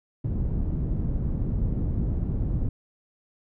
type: low-pass noise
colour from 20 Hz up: pink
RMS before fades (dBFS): -26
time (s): 0.24-2.69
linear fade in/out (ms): 5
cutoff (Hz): 190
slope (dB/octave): 12
effects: none